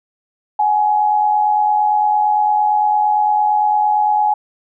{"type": "tone pair together", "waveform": "sine", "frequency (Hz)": [751.2, 840], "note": ["F#5", "G#5"], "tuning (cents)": [26, 19], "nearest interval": "major second", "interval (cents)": 193, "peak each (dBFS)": [-21, -12], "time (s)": [0.59, 4.34], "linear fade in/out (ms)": 5, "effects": []}